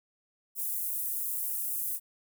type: high-pass noise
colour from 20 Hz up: pink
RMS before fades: -33 dBFS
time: 0.55-2 s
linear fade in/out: 50 ms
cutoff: 11000 Hz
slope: 24 dB/octave
effects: none